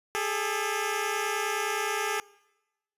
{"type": "tone pair together", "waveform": "10% pulse", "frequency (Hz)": [404.8, 434.4], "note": ["G#4", "A4"], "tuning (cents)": [-44, -22], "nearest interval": "minor second", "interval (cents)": 122, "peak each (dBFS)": -22, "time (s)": [0.15, 2.2], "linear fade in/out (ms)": 0, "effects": ["noise-tail reverb RT60 1.0 s tail -23 dB re dry", "resampled to 32000 Hz"]}